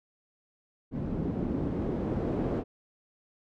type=noise with low-pass filter sweep; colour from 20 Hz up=white; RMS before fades=-31 dBFS; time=0.91-2.64 s; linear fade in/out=50 ms; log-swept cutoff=240 to 390 Hz; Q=1.3; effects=none